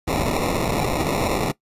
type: noise with sample-and-hold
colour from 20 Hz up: white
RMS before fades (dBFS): -22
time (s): 0.07-1.52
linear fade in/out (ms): 10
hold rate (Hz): 1575
effects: noise-tail reverb RT60 0.1 s tail -19 dB re dry + resampled to 32000 Hz